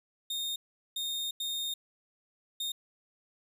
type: tone bursts at uneven times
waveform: 40% pulse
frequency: 3678 Hz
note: A#7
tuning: 24 cents flat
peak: -31 dBFS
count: 4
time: 0.3-0.56 / 0.96-1.31 / 1.4-1.74 / 2.6-2.72 s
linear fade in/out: 5 ms
effects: none